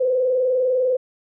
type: tone with vibrato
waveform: sine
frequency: 508 Hz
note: B4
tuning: 49 cents sharp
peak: -16 dBFS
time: 0-0.97 s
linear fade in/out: 10 ms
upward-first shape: square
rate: 20 Hz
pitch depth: 47 cents each way
effects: none